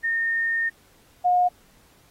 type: tone pair in turn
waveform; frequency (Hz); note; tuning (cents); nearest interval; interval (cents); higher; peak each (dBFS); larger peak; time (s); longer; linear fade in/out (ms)
sine; 1830 / 718.5; A#6 / F5; -32 / +49; octave + major third; 1619; first; -21 / -16; second; 0.03-0.7 / 1.24-1.49; first; 20
effects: pink hiss -58 dBFS RMS until 2.1 s + AAC 48 kbps